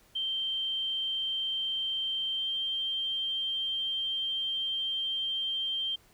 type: tone with pitch glide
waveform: sine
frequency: 3136 to 3154 Hz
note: G7 to G7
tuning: 0 to +10 cents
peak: -29 dBFS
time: 0.15-5.96 s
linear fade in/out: 10 ms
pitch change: +10 cents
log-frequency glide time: 2.36-2.45 s
effects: pink hiss -62 dBFS RMS until 6.13 s